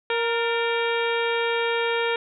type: harmonic tone with a mistuned harmonic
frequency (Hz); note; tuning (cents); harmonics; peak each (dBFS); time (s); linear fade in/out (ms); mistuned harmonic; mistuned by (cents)
466.2; A#4; 0; 1 / 2 / 3 / 4 / 5 / 6 / 7 / 8; -24 / -29 / -31 / -32 / -30 / -36 / -35 / -37; 0.1-2.16; 2; 4; -63
effects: none